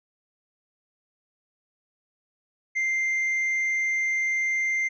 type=tone; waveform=triangle; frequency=2093 Hz; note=C7; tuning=in tune; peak=-21 dBFS; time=2.75-4.89 s; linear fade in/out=20 ms; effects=resampled to 16000 Hz